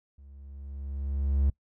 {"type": "tone with level ramp", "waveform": "triangle", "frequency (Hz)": 69.3, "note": "C#2", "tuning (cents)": 0, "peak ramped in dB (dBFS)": [-47, -18], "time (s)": [0.18, 1.5], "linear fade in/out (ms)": 5, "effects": ["noise-tail reverb RT60 0.1 s tail -22 dB re dry"]}